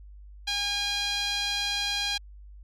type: tone with band-pass filter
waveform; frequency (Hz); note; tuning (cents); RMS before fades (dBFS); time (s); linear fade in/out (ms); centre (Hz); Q
sawtooth; 813; G#5; -37; -29; 0.47-2.18; 10; 3800; 2.4
effects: added 50 Hz sine -44 dBFS peak until 2.63 s